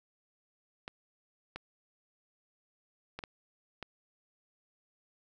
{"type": "clicks", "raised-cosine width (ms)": 0.3, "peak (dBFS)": -24, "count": 5, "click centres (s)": [0.879, 1.56, 3.19, 3.238, 3.827], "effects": []}